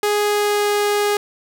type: tone with pitch glide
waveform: sawtooth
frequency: 415.3 to 412.7 Hz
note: G#4 to G#4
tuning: 0 to -11 cents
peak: -12 dBFS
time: 0.03-1.17 s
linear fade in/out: 2 ms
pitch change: -11 cents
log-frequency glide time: 0.21-0.72 s
effects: none